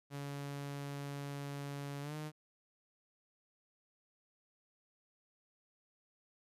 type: tone with pitch glide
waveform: sawtooth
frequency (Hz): 141.7 to 152.75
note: C#3 to D#3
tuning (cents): +38 to -32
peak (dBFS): -37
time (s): 0.1-2.32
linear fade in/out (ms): 50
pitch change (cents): +130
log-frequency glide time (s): 2.01-2.15
effects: resampled to 32000 Hz